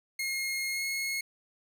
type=tone with pitch glide; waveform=sawtooth; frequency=2148 to 2169 Hz; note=C7 to C#7; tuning=+45 to -38 cents; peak=-27 dBFS; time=0.19-1.21 s; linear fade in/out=5 ms; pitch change=+17 cents; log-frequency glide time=0.71-0.84 s; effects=none

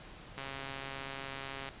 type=click train; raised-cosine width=0.3 ms; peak=-25 dBFS; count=179; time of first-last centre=0.38-1.689 s; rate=136 Hz; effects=pink hiss -51 dBFS RMS until 1.8 s + resampled to 8000 Hz

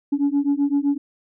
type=beating tone pair; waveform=sine; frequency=280 / 287.8 Hz; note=C#4 / D4; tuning=+18 / -35 cents; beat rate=7.8 Hz; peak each=-19 dBFS; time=0.12-0.98 s; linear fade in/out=10 ms; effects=tanh soft clip ceiling -13 dBFS

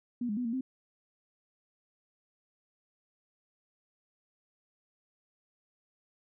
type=tone with pitch steps; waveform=sine; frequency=242.4 / 207.7 / 247.3 / 229.8 / 260.5 Hz; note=B3 / G#3 / B3 / A#3 / C4; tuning=-32 / 0 / +3 / -25 / -7 cents; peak=-30 dBFS; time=0.21-0.61 s; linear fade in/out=5 ms; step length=80 ms; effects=none

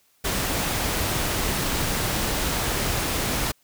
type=noise; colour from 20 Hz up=pink; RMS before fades=-25 dBFS; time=0.24-3.52 s; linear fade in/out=10 ms; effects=white hiss -63 dBFS RMS until 3.63 s

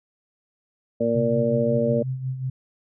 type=harmonic tone; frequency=116.54 Hz; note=A#2; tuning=in tune; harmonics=1 / 2 / 3 / 4 / 5; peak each=-33 / -24 / -34 / -24 / -23 dBFS; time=1-2.03 s; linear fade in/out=10 ms
type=tone with tremolo; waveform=sine; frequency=130.4 Hz; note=C3; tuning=5 cents flat; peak=-23 dBFS; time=1.15-2.5 s; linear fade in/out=5 ms; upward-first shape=sine; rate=5.5 Hz; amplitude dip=60%
effects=none

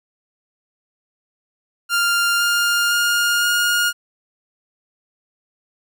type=tone with pitch steps; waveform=sawtooth; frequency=1396.9 / 1406.6 / 1416.4 / 1426.3 Hz; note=F6 / F6 / F6 / F6; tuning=0 / +12 / +24 / +36 cents; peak=-12 dBFS; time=1.89-3.93 s; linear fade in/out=50 ms; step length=510 ms; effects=none

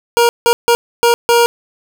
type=tone bursts at uneven times; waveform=25% pulse; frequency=471.7 Hz; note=A#4; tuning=20 cents sharp; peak=-4 dBFS; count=5; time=0.17-0.29 / 0.46-0.53 / 0.68-0.75 / 1.03-1.14 / 1.29-1.46 s; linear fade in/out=0 ms; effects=none

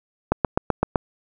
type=click train; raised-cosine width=1 ms; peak=-3 dBFS; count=6; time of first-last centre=0.32-0.958 s; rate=7.84 Hz; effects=none

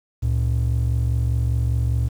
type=ring-modulated tone; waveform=triangle; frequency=92.5 Hz; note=F#2; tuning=in tune; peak=-12 dBFS; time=0.22-2.09 s; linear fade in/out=20 ms; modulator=22.5 Hz; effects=tanh soft clip ceiling -10 dBFS + 8-bit

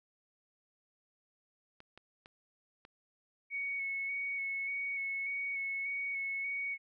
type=clicks; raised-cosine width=0.3 ms; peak=-36 dBFS; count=4; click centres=1.804 / 1.976 / 2.259 / 2.851 s
type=tone with vibrato; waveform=sine; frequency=2217 Hz; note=C#7; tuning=in tune; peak=-34 dBFS; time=3.5-6.78 s; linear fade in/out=50 ms; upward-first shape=square; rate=1.7 Hz; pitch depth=15 cents each way
effects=none

